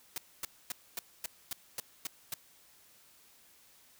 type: noise bursts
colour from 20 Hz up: white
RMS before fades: -37 dBFS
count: 9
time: 0.16-2.34 s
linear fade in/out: 2 ms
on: 20 ms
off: 250 ms
effects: white hiss -62 dBFS RMS until 3.99 s